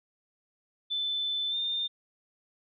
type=tone with pitch glide; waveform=sine; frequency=3520 to 3613 Hz; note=A7 to A7; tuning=0 to +45 cents; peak=-28 dBFS; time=0.9-1.88 s; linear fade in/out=20 ms; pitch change=+45 cents; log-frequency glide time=1.5-1.55 s; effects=none